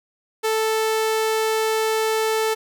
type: tone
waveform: sawtooth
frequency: 440 Hz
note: A4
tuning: in tune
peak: -15 dBFS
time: 0.43-2.55 s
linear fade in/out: 20 ms
effects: none